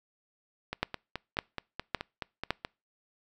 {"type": "two click trains", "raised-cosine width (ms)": 0.3, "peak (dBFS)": [-18, -11], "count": [10, 4], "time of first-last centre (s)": [[0.73, 2.649], [0.83, 2.506]], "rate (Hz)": [4.69, 1.79], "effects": ["noise-tail reverb RT60 0.3 s tail -26 dB re dry"]}